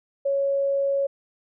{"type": "tone", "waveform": "sine", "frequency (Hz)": 554.4, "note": "C#5", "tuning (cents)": 0, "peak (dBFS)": -20, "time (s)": [0.25, 1.07], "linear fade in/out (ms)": 10, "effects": []}